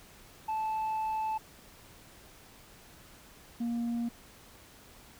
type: tone pair in turn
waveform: sine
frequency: 874 / 235.3 Hz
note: A5 / A#3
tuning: -12 / +16 cents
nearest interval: octave + major seventh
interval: 2272 cents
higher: first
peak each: -27 dBFS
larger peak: neither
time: 0.48-1.38 / 3.6-4.09 s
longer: first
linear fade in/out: 10 ms
effects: tanh soft clip ceiling -29 dBFS + pink hiss -55 dBFS RMS until 5.19 s